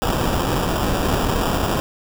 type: noise with sample-and-hold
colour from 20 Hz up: pink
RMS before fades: -20 dBFS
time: 0.02-1.8 s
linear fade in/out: 0 ms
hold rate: 2100 Hz
effects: none